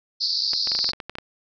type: band-pass noise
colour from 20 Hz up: white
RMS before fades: -24 dBFS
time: 0.2-0.92 s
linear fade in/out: 20 ms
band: 4200 to 5000 Hz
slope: 96 dB/octave
type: clicks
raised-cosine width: 0.3 ms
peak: -16 dBFS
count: 12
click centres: 0.534 / 0.673 / 0.718 / 0.751 / 0.79 / 0.844 / 0.891 / 0.934 / 1.002 / 1.096 / 1.154 / 1.185 s
effects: none